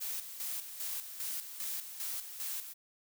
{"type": "noise with tremolo", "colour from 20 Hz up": "blue", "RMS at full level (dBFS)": -38, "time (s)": [0, 2.74], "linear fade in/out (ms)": 20, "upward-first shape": "square", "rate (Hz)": 2.5, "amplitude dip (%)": 60, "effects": []}